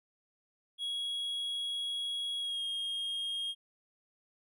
triangle tone with pitch glide, 3322 to 3246 Hz, G#7 to G#7, 0 to -40 cents, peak -32 dBFS, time 0.78-3.55 s, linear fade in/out 50 ms, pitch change -40 cents, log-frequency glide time 2.39-2.63 s, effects none

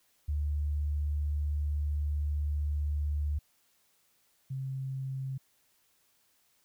sine tone pair in turn, 73.7 / 133.31 Hz, D2 / C3, +7 / +33 cents, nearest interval minor seventh, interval 1026 cents, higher second, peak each -28 / -33 dBFS, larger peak first, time 0.28-3.39 / 4.5-5.38 s, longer first, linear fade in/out 10 ms, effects white hiss -70 dBFS RMS until 6.64 s

